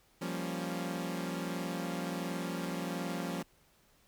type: chord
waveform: sawtooth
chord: G half-diminished seventh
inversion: third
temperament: equal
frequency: 174.61 / 196 / 233.1 / 277.2 Hz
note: F3 / G3 / Bb3 / Db4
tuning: 0 / 0 / 0 / 0 cents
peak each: -34 / -38 / -39 / -37 dBFS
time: 0.21-3.43 s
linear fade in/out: 10 ms
effects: pink hiss -67 dBFS RMS until 4.07 s